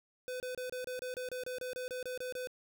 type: tone bursts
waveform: square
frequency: 504 Hz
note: B4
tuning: 35 cents sharp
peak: -38 dBFS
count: 15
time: 0.28-2.472 s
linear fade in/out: 0 ms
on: 120 ms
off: 28 ms
effects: none